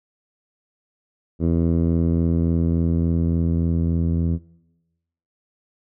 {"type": "tone with low-pass filter sweep", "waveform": "10% pulse", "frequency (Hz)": 83.5, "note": "E2", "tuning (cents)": 23, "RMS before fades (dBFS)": -20, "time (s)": [1.39, 4.39], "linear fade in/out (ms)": 50, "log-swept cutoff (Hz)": [320, 180], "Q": 0.79, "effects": ["noise-tail reverb RT60 1.0 s tail -22 dB re dry"]}